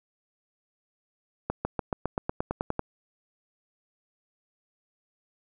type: accelerating click train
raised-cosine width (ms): 1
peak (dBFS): -13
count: 12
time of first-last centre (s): 1.5-2.794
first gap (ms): 150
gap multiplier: 0.95
effects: none